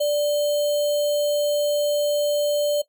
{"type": "tone with sample-and-hold", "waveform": "sine", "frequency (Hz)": 587.3, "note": "D5", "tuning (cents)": 0, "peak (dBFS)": -18, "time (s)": [0, 2.82], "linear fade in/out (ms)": 10, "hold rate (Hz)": 3675, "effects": ["noise-tail reverb RT60 0.1 s tail -18 dB re dry"]}